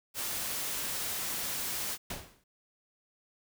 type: noise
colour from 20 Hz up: white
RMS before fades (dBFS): -35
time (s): 0.14-1.98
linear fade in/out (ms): 50
type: noise with exponential decay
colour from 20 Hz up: pink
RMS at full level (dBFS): -34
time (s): 2.1-2.44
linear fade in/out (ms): 5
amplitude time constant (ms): 73
effects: none